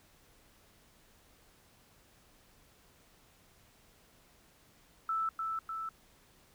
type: tone with echo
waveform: sine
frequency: 1318.5 Hz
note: E6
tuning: in tune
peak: -30 dBFS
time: 5.09-5.29 s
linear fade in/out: 2 ms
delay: 300 ms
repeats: 2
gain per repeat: -3 dB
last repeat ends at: 5.89 s
effects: pink hiss -64 dBFS RMS until 6.54 s